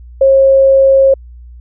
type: tone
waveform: sine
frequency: 540 Hz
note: C#5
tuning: 45 cents flat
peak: -4 dBFS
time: 0.21-1.14 s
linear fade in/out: 5 ms
effects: added 60 Hz sine -31 dBFS peak until 1.6 s